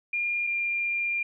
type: tone pair in turn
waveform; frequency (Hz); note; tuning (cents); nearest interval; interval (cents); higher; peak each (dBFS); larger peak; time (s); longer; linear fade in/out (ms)
sine; 2410 / 2395; D7 / D7; +44 / +33; unison; 11; first; -25; neither; 0.13-0.47 / 0.47-1.23; second; 5
effects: none